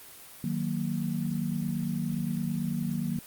sine chord, D# minor, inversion none, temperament equal, 155.56 / 185 / 233.1 Hz, D#3 / F#3 / A#3, 0 / 0 / 0 cents, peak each -32 dBFS, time 0.44-3.19 s, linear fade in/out 2 ms, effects white hiss -48 dBFS RMS until 3.26 s + Opus 32 kbps

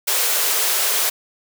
white high-pass noise, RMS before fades -19 dBFS, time 0.07-1.1 s, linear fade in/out 10 ms, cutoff 360 Hz, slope 96 dB/octave, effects none

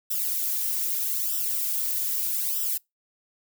violet noise with flanger, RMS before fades -27 dBFS, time 0.1-2.78 s, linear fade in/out 10 ms, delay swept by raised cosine 0.45 to 3.05 ms, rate 0.8 Hz, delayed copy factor -0.9, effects noise-tail reverb RT60 0.2 s tail -26 dB re dry

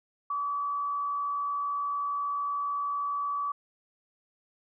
sine tone with frequency modulation, 1146 Hz, D6, 43 cents flat, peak -28 dBFS, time 0.3-3.52 s, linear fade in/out 5 ms, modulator 70.9 Hz, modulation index 0.3, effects none

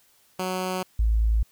10% pulse / sine tone pair in turn, 185 / 55 Hz, F#3 / A1, 0 / 0 cents, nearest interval octave + major sixth, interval 2100 cents, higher first, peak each -18 dBFS, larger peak neither, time 0.39-0.83 / 0.99-1.43 s, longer neither, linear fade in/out 5 ms, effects white hiss -61 dBFS RMS until 1.51 s

